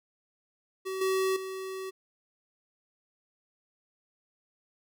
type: tone with level steps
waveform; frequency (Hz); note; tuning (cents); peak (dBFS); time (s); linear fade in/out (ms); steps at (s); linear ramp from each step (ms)
square; 380; F#4; +46; -33 / -26 / -36; 0.85-1.91; 20; 1.01 / 1.36; 5
effects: none